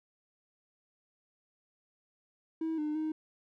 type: tone with pitch steps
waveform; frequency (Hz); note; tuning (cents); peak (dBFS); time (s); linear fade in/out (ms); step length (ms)
triangle; 322.2 / 302 / 312.2; E4 / D4 / D#4; -39 / +48 / +6; -28; 2.61-3.12; 5; 170
effects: tanh soft clip ceiling -26 dBFS